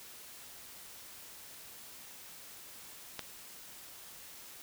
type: click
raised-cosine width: 0.2 ms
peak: -20 dBFS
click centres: 3.193 s
effects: white hiss -51 dBFS RMS until 4.62 s